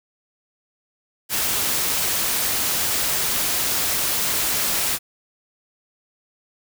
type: noise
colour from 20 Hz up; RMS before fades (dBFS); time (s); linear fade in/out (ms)
white; -22; 1.29-4.99; 50
effects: none